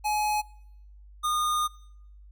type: tone pair in turn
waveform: square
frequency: 844 / 1222.1 Hz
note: G#5 / D#6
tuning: +28 / -31 cents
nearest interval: tritone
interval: 641 cents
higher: second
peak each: -25 dBFS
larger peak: neither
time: 0.04-0.42 / 1.23-1.68 s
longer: second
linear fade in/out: 20 ms
effects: noise-tail reverb RT60 0.8 s tail -23 dB re dry + added 50 Hz sine -47 dBFS peak until 2.31 s